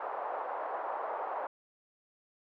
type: band-pass noise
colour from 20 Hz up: white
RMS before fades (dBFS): -37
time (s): 0-1.47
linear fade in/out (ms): 5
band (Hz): 560 to 1000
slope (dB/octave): 24
effects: none